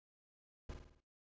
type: noise with echo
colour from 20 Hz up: brown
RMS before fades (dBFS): -45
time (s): 0.69-0.74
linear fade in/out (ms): 5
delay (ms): 53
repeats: 5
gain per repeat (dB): -5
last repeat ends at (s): 1.005
effects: noise-tail reverb RT60 0.4 s tail -24 dB re dry + resampled to 16000 Hz